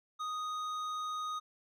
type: tone with hard clipping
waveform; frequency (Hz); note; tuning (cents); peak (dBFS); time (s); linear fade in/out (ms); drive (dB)
sine; 1244.5; D#6; 0; -37; 0.19-1.4; 20; 9
effects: none